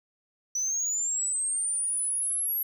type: linear sweep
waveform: sine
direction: up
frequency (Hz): 5920 to 11680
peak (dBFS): -24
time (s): 0.55-2.63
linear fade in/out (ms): 5
effects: tanh soft clip ceiling -24 dBFS + 10-bit